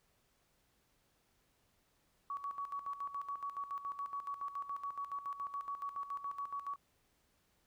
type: tone with tremolo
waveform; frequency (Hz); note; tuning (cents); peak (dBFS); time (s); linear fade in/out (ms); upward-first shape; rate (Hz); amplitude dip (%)
sine; 1127; C#6; +28; -37; 2.3-6.76; 2; square; 7.1; 70
effects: pink hiss -75 dBFS RMS until 7.66 s